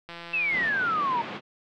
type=click train; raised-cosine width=0.3 ms; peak=-24 dBFS; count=103; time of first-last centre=0.09-0.69 s; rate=170 Hz
type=exponential sweep; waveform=sine; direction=down; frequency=2700 to 909 Hz; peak=-23 dBFS; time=0.33-1.22 s; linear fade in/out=10 ms
type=band-pass noise; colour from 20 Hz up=pink; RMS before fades=-37 dBFS; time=0.49-1.41 s; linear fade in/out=50 ms; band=150 to 3400 Hz; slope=24 dB/octave
effects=none